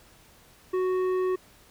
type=tone with tanh clipping; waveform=sine; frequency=370 Hz; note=F#4; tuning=in tune; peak=-25 dBFS; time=0.73-1.36 s; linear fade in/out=10 ms; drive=10 dB; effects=pink hiss -56 dBFS RMS until 1.7 s